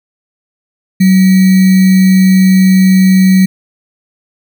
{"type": "tone with sample-and-hold", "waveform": "sine", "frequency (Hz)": 188, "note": "F#3", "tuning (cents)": 28, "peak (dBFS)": -3, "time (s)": [1, 3.46], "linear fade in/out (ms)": 10, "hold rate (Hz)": 2100, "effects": []}